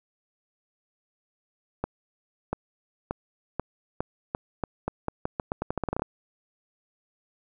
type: accelerating click train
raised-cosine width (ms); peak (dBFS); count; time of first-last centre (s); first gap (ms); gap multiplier
1; -13; 21; 1.84-6.021; 690; 0.84
effects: none